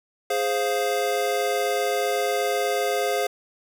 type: chord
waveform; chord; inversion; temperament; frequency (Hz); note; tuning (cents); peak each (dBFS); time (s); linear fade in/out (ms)
square; F minor; first; equal; 415.3 / 523.3 / 698.5; Ab4 / C5 / F5; 0 / 0 / 0; -27; 0.3-3.27; 5
effects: none

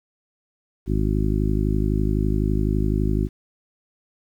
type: harmonic tone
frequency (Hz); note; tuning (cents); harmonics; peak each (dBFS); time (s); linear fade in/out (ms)
51.91; G#1; 0; 1 / 2 / 3 / 4 / 5 / 6 / 7; -22 / -25 / -27 / -28 / -29 / -30 / -30; 0.86-3.29; 50
effects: 9-bit

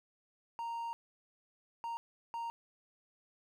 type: tone bursts at uneven times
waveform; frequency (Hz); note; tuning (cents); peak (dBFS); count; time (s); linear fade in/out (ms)
triangle; 929; A#5; -6; -35; 3; 0.59-0.93 / 1.84-1.97 / 2.34-2.5; 0
effects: none

